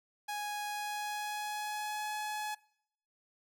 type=tone with pitch glide; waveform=sawtooth; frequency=830.6 to 847.1 Hz; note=G#5 to G#5; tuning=0 to +34 cents; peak=-32 dBFS; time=0.28-2.55 s; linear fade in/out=10 ms; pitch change=+34 cents; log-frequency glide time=0.66-2.12 s; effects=noise-tail reverb RT60 0.7 s tail -23 dB re dry